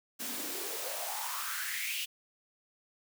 white noise with high-pass filter sweep, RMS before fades -37 dBFS, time 0.19-2.06 s, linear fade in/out 20 ms, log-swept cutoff 200 to 3000 Hz, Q 5.9, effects none

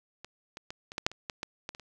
clicks, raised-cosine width 0.2 ms, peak -25 / -24 / -22 / -25 / -15 / -6 / -28 / -17 / -17 / -19 / -28 / -30 dBFS, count 12, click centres 0.246 / 0.571 / 0.705 / 0.919 / 0.981 / 1.065 / 1.116 / 1.298 / 1.431 / 1.691 / 1.749 / 1.797 s, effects none

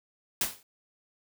white noise with exponential decay, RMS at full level -24 dBFS, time 0.41-0.63 s, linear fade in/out 2 ms, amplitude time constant 46 ms, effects none

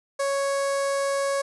sawtooth tone with notch filter, 554.4 Hz, C#5, in tune, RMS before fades -25 dBFS, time 0.19-1.42 s, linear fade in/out 10 ms, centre 3000 Hz, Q 1.1, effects resampled to 24000 Hz + 10-bit

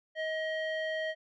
square tone with low-pass filter, 632 Hz, D#5, 27 cents sharp, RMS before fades -34 dBFS, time 0.15-1.15 s, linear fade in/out 50 ms, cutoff 2500 Hz, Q 8.8, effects none

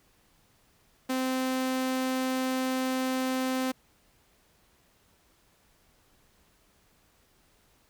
sawtooth tone, 259.2 Hz, C4, 16 cents flat, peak -23 dBFS, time 1.09-3.72 s, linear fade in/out 10 ms, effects pink hiss -65 dBFS RMS until 7.89 s

